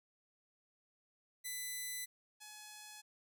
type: tone pair in turn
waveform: 5% pulse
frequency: 2000 / 847.2 Hz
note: B6 / G#5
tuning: +21 / +34 cents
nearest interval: octave + minor third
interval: 1487 cents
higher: first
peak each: -30 / -39 dBFS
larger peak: first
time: 1.44-2.06 / 2.4-3.02 s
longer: neither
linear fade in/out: 20 ms
effects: none